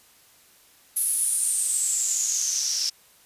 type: noise with band-pass filter sweep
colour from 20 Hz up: white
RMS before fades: -25 dBFS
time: 0.96-2.9 s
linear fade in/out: 10 ms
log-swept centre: 11000 to 5300 Hz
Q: 9.3
effects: white hiss -56 dBFS RMS until 3.25 s + resampled to 32000 Hz